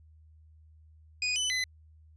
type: tone with pitch steps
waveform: 25% pulse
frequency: 2480 / 3007 / 2019 Hz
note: D#7 / F#7 / B6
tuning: -6 / +27 / +38 cents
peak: -24 dBFS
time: 1.22-1.64 s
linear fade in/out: 2 ms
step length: 140 ms
effects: added 78 Hz sine -54 dBFS peak until 2.16 s + resampled to 22050 Hz